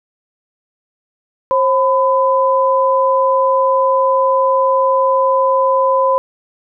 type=tone pair together; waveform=sine; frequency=533.8 / 1006 Hz; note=C5 / B5; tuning=+35 / +32 cents; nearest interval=major seventh; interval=1097 cents; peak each=-13 dBFS; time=1.51-6.18 s; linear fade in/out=0 ms; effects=none